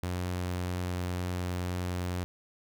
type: tone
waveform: sawtooth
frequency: 89.8 Hz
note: F2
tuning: 49 cents sharp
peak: -27 dBFS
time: 0.03-2.24 s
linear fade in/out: 0 ms
effects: none